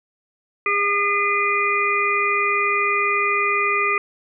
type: harmonic tone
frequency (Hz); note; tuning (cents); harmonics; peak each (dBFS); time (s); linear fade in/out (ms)
406; G#4; -39; 1 / 3 / 5 / 6; -26 / -21 / -23 / -22; 0.66-3.98; 2
effects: none